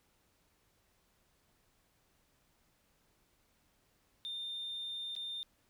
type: tone with dropouts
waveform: sine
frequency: 3615 Hz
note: A7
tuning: 46 cents sharp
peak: -37 dBFS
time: 4.25-5.43 s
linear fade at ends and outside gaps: 0 ms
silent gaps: 5.152-5.164 s
effects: tanh soft clip ceiling -36 dBFS + pink hiss -73 dBFS RMS until 5.69 s